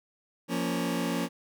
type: chord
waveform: sawtooth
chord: Bb minor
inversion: second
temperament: just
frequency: 174.81 / 233.1 / 279.7 Hz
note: F3 / Bb3 / Db4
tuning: +2 / 0 / +16 cents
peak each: -28 dBFS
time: 0.48-1.29 s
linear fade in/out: 50 ms
effects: none